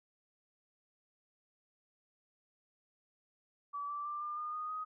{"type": "tone with pitch steps", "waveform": "sine", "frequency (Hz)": [1149, 1165.7, 1182.7, 1199.9, 1217.3, 1235, 1253], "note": ["D6", "D6", "D6", "D6", "D#6", "D#6", "D#6"], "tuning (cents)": [-38, -13, 12, 37, -38, -13, 12], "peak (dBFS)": -37, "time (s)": [3.73, 4.85], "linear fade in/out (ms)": 20, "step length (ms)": 160, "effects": []}